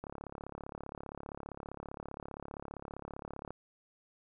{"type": "click train", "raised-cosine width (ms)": 1, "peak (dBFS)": -28, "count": 123, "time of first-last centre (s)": [0.04, 3.506], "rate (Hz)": 35.2, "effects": []}